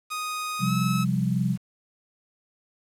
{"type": "tone with pitch glide", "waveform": "sawtooth", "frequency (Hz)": [1244.5, 1293.6], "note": ["D#6", "E6"], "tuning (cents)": [0, -33], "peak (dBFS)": -25, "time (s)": [0.1, 1.05], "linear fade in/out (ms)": 20, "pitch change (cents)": 67, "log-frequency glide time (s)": [0.61, 0.73]}
{"type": "chord", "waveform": "sine", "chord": "C suspended fourth", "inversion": "none", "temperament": "just", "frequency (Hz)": [130.81, 174.42, 196.22], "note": ["C3", "F3", "G3"], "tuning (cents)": [0, -2, 2], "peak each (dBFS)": -26, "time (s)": [0.59, 1.58], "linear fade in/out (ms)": 50}
{"effects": ["resampled to 32000 Hz", "8-bit"]}